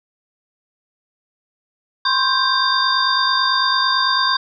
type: tone cluster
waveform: sine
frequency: 1031 / 1080 / 1577 / 3637 / 4753 Hz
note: C6 / C#6 / G6 / A#7 / D8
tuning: -26 / -45 / +10 / -43 / +20 cents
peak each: -21 dBFS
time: 2.05-4.37 s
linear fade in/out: 5 ms
effects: none